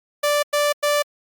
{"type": "tone bursts", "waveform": "sawtooth", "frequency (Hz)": 586, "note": "D5", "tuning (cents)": -4, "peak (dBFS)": -13, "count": 3, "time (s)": [0.23, 1.026], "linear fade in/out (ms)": 10, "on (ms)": 200, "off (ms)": 98, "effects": ["Opus 48 kbps"]}